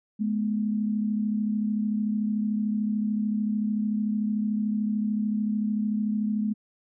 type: tone pair together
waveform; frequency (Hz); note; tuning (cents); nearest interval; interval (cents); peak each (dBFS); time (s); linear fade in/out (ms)
sine; 211.3 / 244.8; G#3 / B3; +30 / -15; minor third; 255; -24 / -32; 0.19-6.54; 20
effects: none